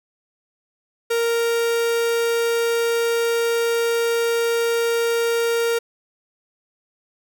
45% pulse tone, 465.1 Hz, A#4, 4 cents flat, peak -18 dBFS, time 1.1-5.79 s, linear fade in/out 10 ms, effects none

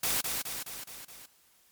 white noise with echo, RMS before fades -29 dBFS, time 0.03-0.21 s, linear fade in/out 5 ms, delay 210 ms, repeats 5, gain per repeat -4 dB, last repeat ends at 1.26 s, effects white hiss -64 dBFS RMS until 1.71 s + MP3 96 kbps

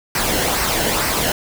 pink noise with flanger, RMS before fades -19 dBFS, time 0.15-1.32 s, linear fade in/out 2 ms, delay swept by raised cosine 0.28 to 0.86 ms, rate 2.2 Hz, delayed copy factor -0.5, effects none

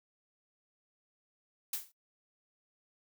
blue noise with exponential decay, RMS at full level -31 dBFS, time 1.73-1.92 s, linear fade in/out 5 ms, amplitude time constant 41 ms, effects noise-tail reverb RT60 0.1 s tail -20 dB re dry

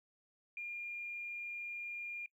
triangle tone with tanh clipping, 2409 Hz, D7, 43 cents sharp, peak -40 dBFS, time 0.57-2.26 s, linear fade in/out 2 ms, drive 3 dB, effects noise-tail reverb RT60 0.1 s tail -22 dB re dry

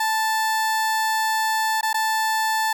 30% pulse tone with dropouts, 880 Hz, A5, in tune, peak -17 dBFS, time 0-2.73 s, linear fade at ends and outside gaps 5 ms, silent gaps 1.811-1.829 / 1.931-1.942 s, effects none

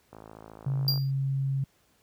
click train, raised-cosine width 1 ms, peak -31 dBFS, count 47, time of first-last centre 0.13-0.977 s, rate 54.3 Hz
sine tone, 136 Hz, C#3, 33 cents flat, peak -25 dBFS, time 0.66-1.64 s, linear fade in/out 5 ms
square tone with exponential decay, 4767 Hz, D8, 25 cents sharp, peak -21 dBFS, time 0.88-1.11 s, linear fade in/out 1 ms, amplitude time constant 49 ms
effects pink hiss -66 dBFS RMS until 2.02 s + high-pass 60 Hz 12 dB/octave

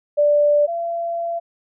sine tone pair in turn, 587.3 / 679.3 Hz, D5 / F5, 0 / -48 cents, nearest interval minor third, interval 252 cents, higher second, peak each -12 / -21 dBFS, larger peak first, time 0.17-0.67 / 0.67-1.4 s, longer second, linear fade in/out 20 ms, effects none

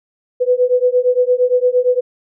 sine beating tone pair, 493.9 / 502.6 Hz, B4 / B4, 0 / +30 cents, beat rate 8.7 Hz, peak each -14 dBFS, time 0.4-2.01 s, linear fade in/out 20 ms, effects none

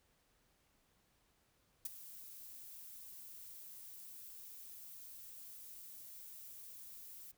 violet noise with ADSR envelope, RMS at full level -37 dBFS, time 1.85-7.32 s, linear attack 6 ms, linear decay 18 ms, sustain -16 dB, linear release 13 ms, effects pink hiss -75 dBFS RMS until 7.37 s

